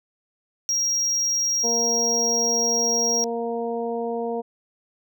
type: tone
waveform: triangle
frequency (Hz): 5630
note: F8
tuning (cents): +13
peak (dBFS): -19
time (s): 0.69-3.24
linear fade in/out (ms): 0
type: harmonic tone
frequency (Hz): 233.1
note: A#3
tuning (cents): 0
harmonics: 1 / 2 / 3 / 4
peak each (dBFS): -31 / -26 / -31 / -37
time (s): 1.63-4.42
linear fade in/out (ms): 20
effects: none